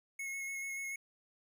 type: tone with vibrato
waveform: square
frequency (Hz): 2180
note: C#7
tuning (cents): -29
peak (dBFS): -39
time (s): 0.19-0.96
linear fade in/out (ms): 5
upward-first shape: square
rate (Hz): 6.9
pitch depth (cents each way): 12
effects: none